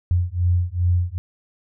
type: beating tone pair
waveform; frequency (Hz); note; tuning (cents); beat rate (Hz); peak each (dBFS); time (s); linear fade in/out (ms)
sine; 87.31 / 89.81; F2 / F2; 0 / +49; 2.5; -20; 0.11-1.18; 0
effects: none